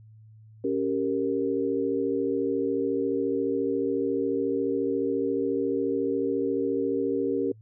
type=chord; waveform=sine; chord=G diminished; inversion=second; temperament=equal; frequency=277.2 / 392 / 466.2 Hz; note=Db4 / G4 / Bb4; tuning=0 / 0 / 0 cents; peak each=-28 dBFS; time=0.64-7.52 s; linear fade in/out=5 ms; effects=noise-tail reverb RT60 0.1 s tail -26 dB re dry + added 109 Hz sine -48 dBFS peak until 7.61 s